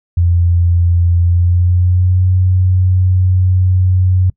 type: tone with pitch glide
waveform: sine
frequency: 86.5 to 92.17 Hz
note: F2 to F#2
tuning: -16 to -6 cents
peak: -8 dBFS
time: 0.17-4.3 s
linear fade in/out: 5 ms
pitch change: +110 cents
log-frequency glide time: 1.21-2.26 s
effects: noise-tail reverb RT60 0.1 s tail -23 dB re dry